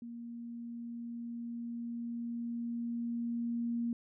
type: tone with level ramp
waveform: sine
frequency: 235.2 Hz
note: A#3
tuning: 16 cents sharp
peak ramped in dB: -42 to -31 dBFS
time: 0.02-3.93 s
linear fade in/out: 2 ms
effects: none